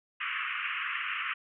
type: band-pass noise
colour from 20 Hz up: white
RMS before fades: -34 dBFS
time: 0.2-1.34 s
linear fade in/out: 10 ms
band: 1100 to 2900 Hz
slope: 96 dB/octave
effects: none